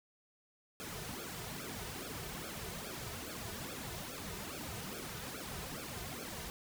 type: noise with flanger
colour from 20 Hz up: pink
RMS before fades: -44 dBFS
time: 0.8-6.5 s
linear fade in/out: 0 ms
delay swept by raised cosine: 1 to 3.7 ms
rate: 2.4 Hz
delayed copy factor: -0.95
effects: none

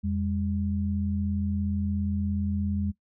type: tone pair together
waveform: sine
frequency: 85.11 / 202.2 Hz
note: F2 / G#3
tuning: -44 / -46 cents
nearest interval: octave + minor third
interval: 1498 cents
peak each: -28 / -28 dBFS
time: 0.03-2.92 s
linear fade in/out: 20 ms
effects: noise-tail reverb RT60 0.1 s tail -19 dB re dry

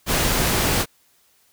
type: noise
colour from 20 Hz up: pink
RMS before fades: -20 dBFS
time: 0.06-0.86 s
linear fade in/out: 50 ms
effects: white hiss -60 dBFS RMS until 1.52 s

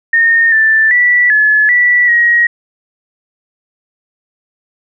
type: tone with pitch steps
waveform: sine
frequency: 1836 / 1767 / 1958 / 1713 / 1957 / 1893 Hz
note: A#6 / A6 / B6 / A6 / B6 / A#6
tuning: -27 / +7 / -15 / -47 / -16 / +26 cents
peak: -6 dBFS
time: 0.13-2.47 s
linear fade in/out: 5 ms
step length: 390 ms
effects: none

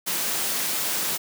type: high-pass noise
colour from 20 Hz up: white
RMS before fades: -26 dBFS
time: 0.06-1.18 s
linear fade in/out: 20 ms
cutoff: 130 Hz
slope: 96 dB/octave
effects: none

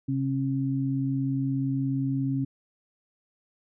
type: tone pair together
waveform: sine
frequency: 134.11 / 271.1 Hz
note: C3 / C#4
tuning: +43 / -38 cents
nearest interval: octave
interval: 1219 cents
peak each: -27 dBFS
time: 0.08-2.45 s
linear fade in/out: 10 ms
effects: none

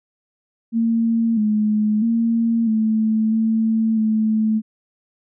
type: tone with pitch steps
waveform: sine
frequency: 228.6 / 212.6 / 229.8 / 219.1 / 222.7 / 218 Hz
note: A#3 / G#3 / A#3 / A3 / A3 / A3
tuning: -34 / +41 / -25 / -7 / +21 / -16 cents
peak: -15 dBFS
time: 0.72-4.62 s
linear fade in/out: 50 ms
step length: 650 ms
effects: none

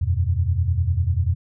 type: chord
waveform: sine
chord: E suspended second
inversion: none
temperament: equal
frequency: 82.41 / 92.5 / 123.47 Hz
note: E2 / F#2 / B2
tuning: 0 / 0 / 0 cents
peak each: -21 / -21 / -26 dBFS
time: 0.01-1.35 s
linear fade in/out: 10 ms
effects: none

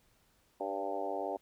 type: harmonic tone with a mistuned harmonic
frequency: 98.8 Hz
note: G2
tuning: 14 cents sharp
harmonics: 3 / 4 / 5 / 6 / 7 / 8 / 9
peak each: -44 / -41 / -42 / -40 / -40 / -41 / -45 dBFS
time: 0.6-1.37 s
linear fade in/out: 5 ms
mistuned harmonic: 6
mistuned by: -35 cents
effects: pink hiss -70 dBFS RMS until 1.41 s

